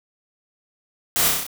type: noise with echo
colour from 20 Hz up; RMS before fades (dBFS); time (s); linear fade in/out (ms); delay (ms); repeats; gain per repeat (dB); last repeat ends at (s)
white; -21; 1.16-1.28; 0; 31; 6; -2; 1.466
effects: none